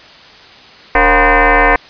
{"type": "tone with frequency modulation", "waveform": "sine", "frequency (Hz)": 543, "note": "C#5", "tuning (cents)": -36, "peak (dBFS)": -6, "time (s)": [0.95, 1.76], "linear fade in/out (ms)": 2, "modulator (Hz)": 252, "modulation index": 6.4, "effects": ["white hiss -38 dBFS RMS until 1.89 s", "resampled to 11025 Hz"]}